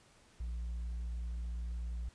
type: tone with tanh clipping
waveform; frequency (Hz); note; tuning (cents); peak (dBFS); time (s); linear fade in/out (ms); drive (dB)
sine; 58.6; A#1; +10; -37; 0.4-2.09; 5; 2
effects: pink hiss -64 dBFS RMS until 2.14 s + resampled to 22050 Hz